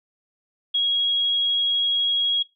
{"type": "tone", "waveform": "sine", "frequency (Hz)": 3304, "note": "G#7", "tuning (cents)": -10, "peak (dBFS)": -18, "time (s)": [0.74, 2.43], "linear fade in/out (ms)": 10, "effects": ["noise-tail reverb RT60 0.2 s tail -21 dB re dry"]}